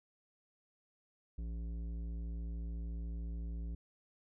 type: tone with tanh clipping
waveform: triangle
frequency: 56.9 Hz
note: A#1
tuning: 41 cents flat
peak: -40 dBFS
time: 1.38-3.75 s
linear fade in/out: 5 ms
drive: 16 dB
effects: none